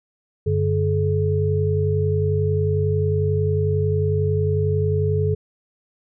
sine tone cluster, 94.7 / 145.8 / 426.5 Hz, F#2 / D3 / G#4, +41 / -12 / +46 cents, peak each -20 / -23 / -22 dBFS, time 0.46-5.35 s, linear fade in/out 10 ms, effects none

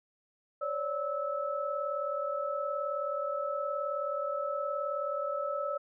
sine tone cluster, 544 / 583 / 1305 Hz, C#5 / D5 / E6, -33 / -13 / -18 cents, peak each -37 / -34 / -35 dBFS, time 0.61-5.78 s, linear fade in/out 10 ms, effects none

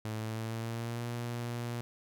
sawtooth tone with pitch glide, 109.3 to 119.19 Hz, A2 to A#2, -11 to +39 cents, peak -31 dBFS, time 0.05-1.81 s, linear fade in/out 0 ms, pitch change +150 cents, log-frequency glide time 0.16-1.07 s, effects none

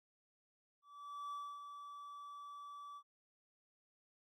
triangle tone with ADSR envelope, 1154 Hz, D6, 31 cents flat, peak -40 dBFS, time 0.82-3.03 s, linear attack 500 ms, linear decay 270 ms, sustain -7 dB, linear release 63 ms, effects none

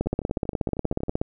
two click trains, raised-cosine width 2 ms, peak -10 / -23 dBFS, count 21 / 14, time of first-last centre 0.01-1.215 / 0.06-1.084 s, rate 16.6 / 12.7 Hz, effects none

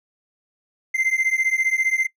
triangle beating tone pair, 2074 / 2089 Hz, C7 / C7, -16 / -3 cents, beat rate 15 Hz, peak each -20 dBFS, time 0.94-2.07 s, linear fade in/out 10 ms, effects noise-tail reverb RT60 0.1 s tail -20 dB re dry

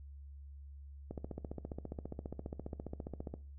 click train, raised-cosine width 2 ms, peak -28 dBFS, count 34, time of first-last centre 1.11-3.34 s, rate 14.8 Hz, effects noise-tail reverb RT60 0.4 s tail -19 dB re dry + added 70 Hz sine -48 dBFS peak until 3.58 s

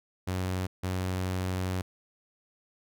sawtooth tone pair in turn, 92.5 / 92.5 Hz, F#2 / F#2, 0 / 0 cents, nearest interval unison, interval 0 cents, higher neither, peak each -25 dBFS, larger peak neither, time 0.27-0.67 / 0.83-1.82 s, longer second, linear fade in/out 10 ms, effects none

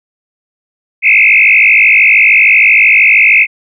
sine tone with frequency modulation, 2357 Hz, D7, 6 cents sharp, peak -3 dBFS, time 1.02-3.47 s, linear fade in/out 50 ms, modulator 53 Hz, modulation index 4.9, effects none

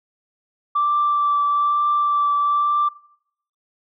sine tone with vibrato, 1169 Hz, D6, 8 cents flat, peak -15 dBFS, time 0.75-2.89 s, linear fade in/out 10 ms, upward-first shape triangle, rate 1.1 Hz, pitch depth 14 cents each way, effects noise-tail reverb RT60 0.7 s tail -21 dB re dry + tanh soft clip ceiling -11 dBFS

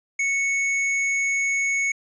square tone, 2212 Hz, C#7, 4 cents flat, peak -21 dBFS, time 0.19-1.92 s, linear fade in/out 5 ms, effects resampled to 16000 Hz + 10-bit

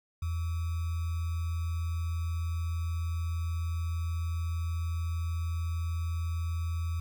sine tone with sample-and-hold, 83.3 Hz, E2, 19 cents sharp, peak -29 dBFS, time 0.22-7 s, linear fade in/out 5 ms, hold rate 1225 Hz, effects none

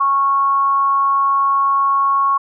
sine tone with frequency modulation, 1103 Hz, C#6, 9 cents flat, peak -12 dBFS, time 0-2.38 s, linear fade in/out 10 ms, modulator 278 Hz, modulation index 0.21, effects none

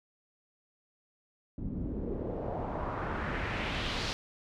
pink noise with low-pass filter sweep, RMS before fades -35 dBFS, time 1.58-4.13 s, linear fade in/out 0 ms, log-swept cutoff 210 to 4700 Hz, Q 1.9, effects none

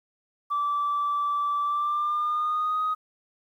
sine tone with pitch glide, 1162 to 1252.6 Hz, D6 to D#6, -19 to +11 cents, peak -22 dBFS, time 0.5-2.95 s, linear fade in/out 20 ms, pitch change +130 cents, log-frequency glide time 1.63-2.82 s, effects tanh soft clip ceiling -20 dBFS + 10-bit

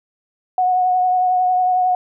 sine tone with vibrato, 733 Hz, F#5, 16 cents flat, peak -13 dBFS, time 0.58-1.95 s, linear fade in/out 2 ms, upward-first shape triangle, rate 11 Hz, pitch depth 23 cents each way, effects none

